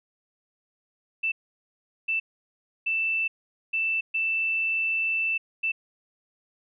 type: tone bursts at uneven times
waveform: sine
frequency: 2657 Hz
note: E7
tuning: 13 cents sharp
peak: -23 dBFS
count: 6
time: 1.23-1.32 / 2.08-2.2 / 2.86-3.28 / 3.73-4.01 / 4.14-5.38 / 5.63-5.72 s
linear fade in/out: 10 ms
effects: none